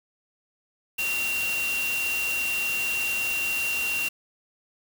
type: tone in noise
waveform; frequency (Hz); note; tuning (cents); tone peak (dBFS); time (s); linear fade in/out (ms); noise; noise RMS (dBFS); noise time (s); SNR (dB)
sine; 2754; F7; -25; -25; 0.98-4.09; 10; white; -33; 0.98-4.09; +5
effects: none